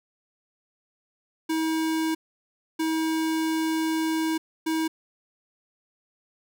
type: tone bursts at uneven times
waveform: square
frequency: 320 Hz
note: D#4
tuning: 49 cents sharp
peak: -24 dBFS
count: 3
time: 1.49-2.15 / 2.79-4.38 / 4.66-4.88 s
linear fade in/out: 10 ms
effects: none

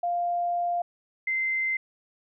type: tone pair in turn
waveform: sine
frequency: 698.5 / 2076 Hz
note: F5 / C7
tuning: 0 / -14 cents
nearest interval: octave + perfect fifth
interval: 1886 cents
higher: second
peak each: -24 dBFS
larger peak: neither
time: 0.03-0.82 / 1.27-1.77 s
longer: first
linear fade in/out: 5 ms
effects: none

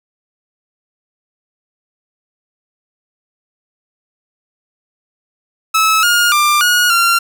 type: tone with pitch steps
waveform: sawtooth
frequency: 1299 / 1424 / 1189 / 1447 / 1378 Hz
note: E6 / F6 / D6 / F#6 / F6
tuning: -26 / +33 / +21 / -39 / -24 cents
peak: -6 dBFS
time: 5.74-7.19 s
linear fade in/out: 10 ms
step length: 290 ms
effects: none

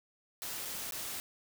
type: noise with dropouts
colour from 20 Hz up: white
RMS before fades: -40 dBFS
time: 0.42-1.2 s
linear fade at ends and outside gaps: 0 ms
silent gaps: 0.652-0.656 / 0.909-0.922 s
effects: none

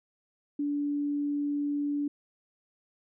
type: tone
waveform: sine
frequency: 289.3 Hz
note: D4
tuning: 26 cents flat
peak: -27 dBFS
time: 0.59-2.08 s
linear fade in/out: 5 ms
effects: none

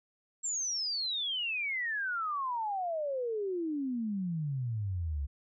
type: exponential sweep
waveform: sine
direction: down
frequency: 7560 to 67 Hz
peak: -31 dBFS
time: 0.43-5.27 s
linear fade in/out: 20 ms
effects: none

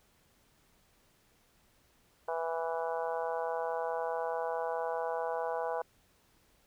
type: harmonic tone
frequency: 164.7 Hz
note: E3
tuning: 1 cent flat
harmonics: 3 / 4 / 5 / 6 / 7 / 8 / 9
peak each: -36 / -37 / -38 / -40 / -46 / -53 / -46 dBFS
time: 2.28-5.82 s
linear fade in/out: 5 ms
effects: pink hiss -68 dBFS RMS until 6.66 s

